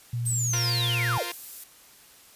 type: tone with vibrato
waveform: sine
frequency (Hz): 119.4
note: A#2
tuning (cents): +42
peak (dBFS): -26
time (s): 0.13-1.18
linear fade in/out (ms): 5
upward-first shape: triangle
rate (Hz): 10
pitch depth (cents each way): 13
type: noise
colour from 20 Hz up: violet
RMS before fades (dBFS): -38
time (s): 0.25-1.64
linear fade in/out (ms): 5
type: linear sweep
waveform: sine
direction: down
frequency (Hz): 8372 to 419.1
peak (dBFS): -26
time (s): 0.26-1.23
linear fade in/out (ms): 5
type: chord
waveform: 5% pulse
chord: F suspended fourth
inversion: none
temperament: equal with one note detuned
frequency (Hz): 349.2 / 466.2 / 520.5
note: F4 / Bb4 / C5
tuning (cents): 0 / 0 / -9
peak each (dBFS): -22 / -25 / -28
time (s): 0.53-1.32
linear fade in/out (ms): 5
effects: white hiss -53 dBFS RMS until 2.35 s + resampled to 32000 Hz